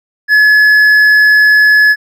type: tone with hard clipping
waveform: triangle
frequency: 1705 Hz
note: G#6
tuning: 45 cents sharp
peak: -5 dBFS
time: 0.28-1.96 s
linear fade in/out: 50 ms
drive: 7 dB
effects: none